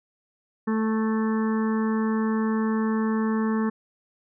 harmonic tone, 220 Hz, A3, in tune, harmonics 1 / 2 / 4 / 5 / 6 / 7 / 8, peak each -22 / -30 / -37 / -35 / -41 / -44 / -39 dBFS, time 0.67-3.7 s, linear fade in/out 10 ms, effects none

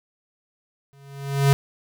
square tone with exponential growth, 139.1 Hz, C#3, 6 cents sharp, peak -12 dBFS, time 0.93-1.53 s, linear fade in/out 0 ms, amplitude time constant 130 ms, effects none

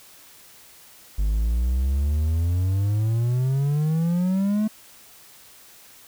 triangle exponential sweep, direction up, 49.79 to 218.2 Hz, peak -17 dBFS, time 1.18-4.68 s, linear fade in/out 10 ms, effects white hiss -49 dBFS RMS until 6.07 s

